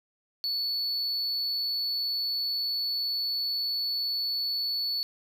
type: tone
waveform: triangle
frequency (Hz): 4439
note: C#8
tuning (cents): +2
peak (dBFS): -26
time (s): 0.44-5.03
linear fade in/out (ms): 0
effects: none